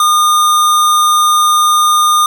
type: tone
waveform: square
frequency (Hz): 1217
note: D#6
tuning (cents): -39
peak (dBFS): -8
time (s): 0-2.26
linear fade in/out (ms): 2
effects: 8-bit